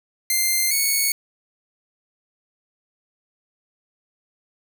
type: tone pair in turn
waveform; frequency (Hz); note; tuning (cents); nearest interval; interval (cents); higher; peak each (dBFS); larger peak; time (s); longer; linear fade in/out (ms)
5% pulse; 2093 / 2217; C7 / C#7; 0 / 0; minor second; 100; second; -8; neither; 0.3-0.71 / 0.71-1.12; neither; 2
effects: none